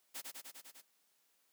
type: noise with echo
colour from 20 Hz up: white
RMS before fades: -44 dBFS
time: 0.14-0.22 s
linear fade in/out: 20 ms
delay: 100 ms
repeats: 6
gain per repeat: -2 dB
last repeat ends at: 0.82 s
effects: white hiss -75 dBFS RMS until 1.52 s + high-pass 200 Hz 12 dB/octave